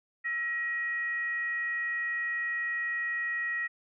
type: tone with frequency modulation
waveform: sine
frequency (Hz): 1900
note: A#6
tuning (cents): +33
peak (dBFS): -29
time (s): 0.24-3.68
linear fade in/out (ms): 20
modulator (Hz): 568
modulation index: 0.32
effects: none